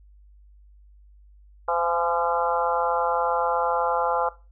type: harmonic tone with a mistuned harmonic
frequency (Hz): 171.1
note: F3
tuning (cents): -35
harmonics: 3 / 4 / 5 / 6 / 7 / 8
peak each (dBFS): -27 / -30 / -26 / -29 / -31 / -30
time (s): 1.68-4.29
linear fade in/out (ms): 5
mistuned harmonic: 5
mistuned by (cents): -25
effects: noise-tail reverb RT60 0.3 s tail -18 dB re dry + added 50 Hz sine -49 dBFS peak until 4.51 s